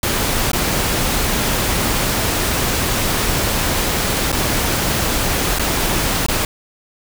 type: noise with dropouts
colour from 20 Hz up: pink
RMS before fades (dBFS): -18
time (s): 0.03-6.45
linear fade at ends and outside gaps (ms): 2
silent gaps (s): 0.517-0.532 / 4.319-4.326 / 5.587-5.594 / 6.264-6.284
effects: none